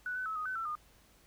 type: tone with pitch steps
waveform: sine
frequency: 1481 / 1508 / 1297 / 1247 / 1516 / 1338 / 1220 Hz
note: F#6 / F#6 / E6 / D#6 / F#6 / E6 / D#6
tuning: +1 / +32 / -28 / +3 / +42 / +25 / -34 cents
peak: -34 dBFS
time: 0.06-0.753 s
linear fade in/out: 2 ms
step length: 99 ms
effects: added 50 Hz sine -68 dBFS peak until 1.26 s + pink hiss -64 dBFS RMS until 1.26 s